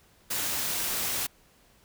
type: noise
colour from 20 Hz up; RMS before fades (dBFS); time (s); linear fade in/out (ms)
white; -30; 0.3-1.27; 10
effects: pink hiss -61 dBFS RMS until 1.84 s